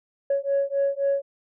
sine beating tone pair, 554.4 / 558.2 Hz, C#5 / C#5, 0 / +12 cents, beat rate 3.8 Hz, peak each -23 dBFS, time 0.3-1.22 s, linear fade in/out 5 ms, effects tanh soft clip ceiling -16 dBFS

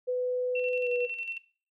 sine tone with pitch glide, 500 to 489.7 Hz, B4 to B4, +21 to -15 cents, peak -26 dBFS, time 0.07-1.07 s, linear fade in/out 20 ms, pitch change -36 cents, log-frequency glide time 0.82-0.88 s
sine tone with tremolo, 2705 Hz, E7, 44 cents sharp, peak -32 dBFS, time 0.55-1.38 s, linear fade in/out 5 ms, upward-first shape square, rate 11 Hz, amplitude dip 50%
effects noise-tail reverb RT60 0.4 s tail -17 dB re dry

